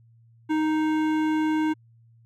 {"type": "tone with hard clipping", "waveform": "sine", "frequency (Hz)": 311.1, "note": "D#4", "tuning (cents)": 0, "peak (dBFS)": -23, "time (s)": [0.49, 1.74], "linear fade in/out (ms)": 20, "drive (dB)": 14, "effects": ["added 115 Hz sine -53 dBFS peak until 2.25 s"]}